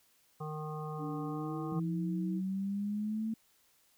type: harmonic tone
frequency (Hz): 153.6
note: D#3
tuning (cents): -22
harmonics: 1 / 3 / 5 / 7 / 8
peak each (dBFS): -39 / -44 / -46 / -47 / -48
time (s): 0.4-1.8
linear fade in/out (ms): 10
type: tone with pitch glide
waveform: sine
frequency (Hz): 293.7 to 322.1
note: D4 to E4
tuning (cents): 0 to -40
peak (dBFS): -38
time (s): 0.98-2.42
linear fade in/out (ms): 50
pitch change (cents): +160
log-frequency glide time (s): 1.28-1.58
type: exponential sweep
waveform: sine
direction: up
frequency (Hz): 164.81 to 224.1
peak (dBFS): -32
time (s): 1.72-3.34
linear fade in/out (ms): 5
effects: white hiss -69 dBFS RMS until 3.97 s